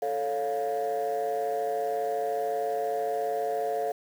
sine chord, A augmented, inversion none, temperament equal with one note detuned, 440 / 554.4 / 701.7 Hz, A4 / C#5 / E#5, 0 / 0 / +8 cents, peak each -29 / -31 / -28 dBFS, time 0.02-3.92 s, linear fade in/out 5 ms, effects tanh soft clip ceiling -22 dBFS + 8-bit

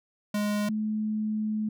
square / sine tone pair in turn, 207.7 / 214.8 Hz, G#3 / A3, 0 / -41 cents, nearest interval minor second, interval 59 cents, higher second, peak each -26 dBFS, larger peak neither, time 0.34-0.69 / 0.69-1.69 s, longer second, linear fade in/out 5 ms, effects none

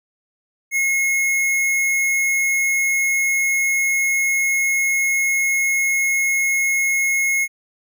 square tone, 2166 Hz, C#7, 41 cents flat, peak -17 dBFS, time 0.71-7.48 s, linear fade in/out 50 ms, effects none

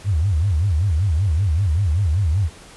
sine tone with vibrato, 87.8 Hz, F2, 10 cents sharp, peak -15 dBFS, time 0.04-2.5 s, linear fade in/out 50 ms, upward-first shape sine, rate 5.2 Hz, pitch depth 290 cents each way, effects pink hiss -43 dBFS RMS until 2.76 s + resampled to 24000 Hz

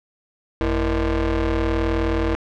25% pulse ring-modulated tone, 139.1 Hz, C#3, 6 cents sharp, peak -12 dBFS, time 0.61-2.35 s, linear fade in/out 0 ms, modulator 189 Hz, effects low-pass 3000 Hz 12 dB/octave

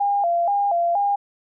sine tone with vibrato, 745 Hz, F#5, 12 cents sharp, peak -17 dBFS, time 0-1.16 s, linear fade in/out 10 ms, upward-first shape square, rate 2.1 Hz, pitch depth 140 cents each way, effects none

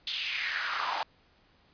pink noise with high-pass filter sweep, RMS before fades -32 dBFS, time 0.07-1.03 s, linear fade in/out 2 ms, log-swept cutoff 3500 to 810 Hz, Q 3.7, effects pink hiss -64 dBFS RMS until 1.73 s + resampled to 11025 Hz

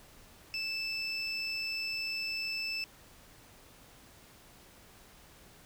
triangle tone pair together, 2637 / 5274 Hz, E7 / E8, 0 / 0 cents, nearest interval octave, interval 1200 cents, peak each -34 / -36 dBFS, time 0.54-2.84 s, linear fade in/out 0 ms, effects pink hiss -57 dBFS RMS until 5.65 s

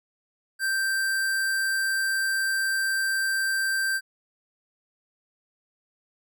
square tone, 1568 Hz, G6, in tune, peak -24 dBFS, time 0.59-4.01 s, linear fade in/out 50 ms, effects none

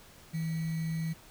sine tone with sample-and-hold, 161.9 Hz, E3, 31 cents flat, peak -30 dBFS, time 0.33-1.14 s, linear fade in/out 20 ms, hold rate 2100 Hz, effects pink hiss -55 dBFS RMS until 1.3 s

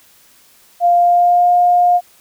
sine tone with pitch glide, 698.5 to 709.5 Hz, F5 to F5, 0 to +27 cents, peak -8 dBFS, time 0.8-2.01 s, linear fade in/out 50 ms, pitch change +27 cents, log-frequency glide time 0.95-1.5 s, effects white hiss -49 dBFS RMS until 2.2 s

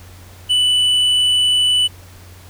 triangle tone with hard clipping, 2978 Hz, F#7, 11 cents sharp, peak -13 dBFS, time 0.49-1.88 s, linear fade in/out 20 ms, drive 7 dB, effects added 90 Hz sine -39 dBFS peak until 2.49 s + pink hiss -44 dBFS RMS until 2.49 s

